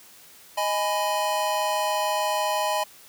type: chord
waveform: square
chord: G# minor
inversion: second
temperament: just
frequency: 623 / 830.6 / 996.7 Hz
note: D#5 / G#5 / B5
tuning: +2 / 0 / +16 cents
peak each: -28 dBFS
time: 0.57-2.84 s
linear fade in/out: 10 ms
effects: white hiss -50 dBFS RMS until 3.08 s + high-pass 60 Hz 12 dB/octave